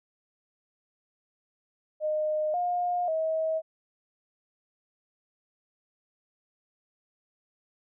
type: tone with pitch steps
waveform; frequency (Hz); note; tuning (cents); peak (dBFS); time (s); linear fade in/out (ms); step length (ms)
sine; 614 / 711 / 639; D#5 / F5 / D#5; -23 / +31 / +46; -25; 2-3.62; 50; 540
effects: none